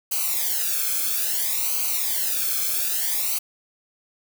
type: noise with flanger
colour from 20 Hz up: blue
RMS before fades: -24 dBFS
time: 0.11-3.39 s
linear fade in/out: 10 ms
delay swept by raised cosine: 0.56 to 1.06 ms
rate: 0.6 Hz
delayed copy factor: -1
effects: none